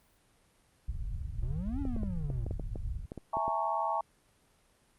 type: low-pass noise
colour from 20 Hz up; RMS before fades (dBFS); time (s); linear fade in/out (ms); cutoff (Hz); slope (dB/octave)
pink; -36; 0.88-3.06; 2; 110; 24
type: exponential two-way sweep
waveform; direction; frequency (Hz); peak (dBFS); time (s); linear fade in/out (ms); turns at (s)
triangle; up then down; 110 to 290 to 110; -33; 1.42-2.45; 5; 1.8
type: clicks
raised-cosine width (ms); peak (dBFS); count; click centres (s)
2; -26; 12; 1.853 / 1.964 / 2.033 / 2.302 / 2.465 / 2.51 / 2.597 / 2.758 / 3.119 / 3.177 / 3.37 / 3.48
type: chord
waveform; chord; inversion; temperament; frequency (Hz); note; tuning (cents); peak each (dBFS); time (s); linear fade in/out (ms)
sine; A# half-diminished seventh; second; equal with one note detuned; 659.3 / 830.6 / 910.5 / 1108.7; E5 / G#5 / A#5 / C#6; 0 / 0 / -41 / 0; -36 / -34 / -33 / -35; 3.33-4.01; 5
effects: pink hiss -67 dBFS RMS until 4.98 s + Opus 32 kbps